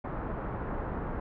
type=low-pass noise; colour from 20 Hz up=pink; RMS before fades=-35 dBFS; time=0.04-1.2 s; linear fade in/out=5 ms; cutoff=1400 Hz; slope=24 dB/octave; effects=none